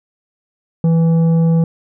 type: tone with tanh clipping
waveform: sine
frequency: 164.81 Hz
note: E3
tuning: in tune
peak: -11 dBFS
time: 0.84-1.64 s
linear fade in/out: 2 ms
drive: 8 dB
effects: none